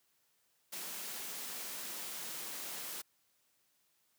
white high-pass noise, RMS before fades -43 dBFS, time 0.72-3.02 s, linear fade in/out 10 ms, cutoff 150 Hz, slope 48 dB/octave, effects white hiss -75 dBFS RMS until 4.18 s + high-pass 80 Hz 12 dB/octave

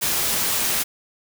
white noise, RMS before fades -22 dBFS, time 0.01-0.84 s, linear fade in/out 20 ms, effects none

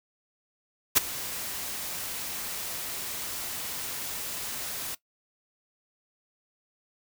white noise with ADSR envelope, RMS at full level -17 dBFS, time 0.95-4.95 s, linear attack 23 ms, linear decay 14 ms, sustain -18 dB, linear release 6 ms, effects noise-tail reverb RT60 0.1 s tail -18 dB re dry

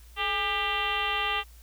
sine tone with frequency modulation, 1975.5 Hz, B6, in tune, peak -25 dBFS, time 0.16-1.44 s, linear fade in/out 50 ms, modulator 387 Hz, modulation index 3.4, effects added 58 Hz sine -48 dBFS peak until 1.62 s + white hiss -58 dBFS RMS until 1.62 s

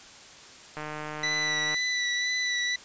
click train, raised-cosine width 0.5 ms, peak -21 dBFS, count 149, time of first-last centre 0.77-1.744 s, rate 152 Hz
25% pulse tone with vibrato, 1975.5 Hz, B6, in tune, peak -22 dBFS, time 1.23-2.76 s, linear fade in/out 5 ms, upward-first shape sine, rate 2 Hz, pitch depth 19 cents each way
effects white hiss -48 dBFS RMS until 2.84 s + resampled to 16000 Hz

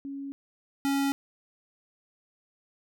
sine / square tone pair in turn, 277.2 / 277.2 Hz, C#4 / C#4, 0 / 0 cents, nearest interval unison, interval 0 cents, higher neither, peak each -34 / -25 dBFS, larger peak second, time 0.05-0.32 / 0.85-1.12 s, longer neither, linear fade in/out 0 ms, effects none

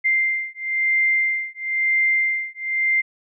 sine beating tone pair, 2093 / 2094 Hz, C7 / C7, 0 / +1 cents, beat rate 1 Hz, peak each -21 dBFS, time 0.04-3.02 s, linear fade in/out 20 ms, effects none

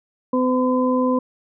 harmonic tone, 254.2 Hz, C4, 50 cents flat, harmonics 1 / 2 / 4, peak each -18 / -21 / -24 dBFS, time 0.33-1.19 s, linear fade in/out 5 ms, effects none

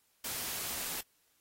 white noise, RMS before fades -38 dBFS, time 0.24-1.01 s, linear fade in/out 5 ms, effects white hiss -72 dBFS RMS until 1.4 s + AAC 48 kbps

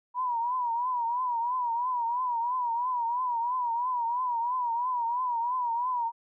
sine tone with vibrato, 968 Hz, B5, 35 cents flat, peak -26 dBFS, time 0.14-6.12 s, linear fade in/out 50 ms, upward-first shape triangle, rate 3 Hz, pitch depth 110 cents each way, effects none

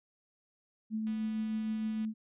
sine tone with tremolo, 218.5 Hz, A3, 12 cents flat, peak -30 dBFS, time 0.9-2.14 s, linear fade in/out 50 ms, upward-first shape triangle, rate 6.5 Hz, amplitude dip 30%
click train, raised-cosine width 0.2 ms, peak -38 dBFS, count 242, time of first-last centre 1.07-2.05 s, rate 246 Hz
effects resampled to 8000 Hz

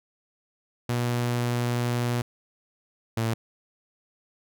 sawtooth tone pair in turn, 120.8 / 113.82 Hz, B2 / A#2, -38 / -41 cents, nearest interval minor second, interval 103 cents, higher first, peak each -20 dBFS, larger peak neither, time 0.89-2.22 / 3.17-3.34 s, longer first, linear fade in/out 5 ms, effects none

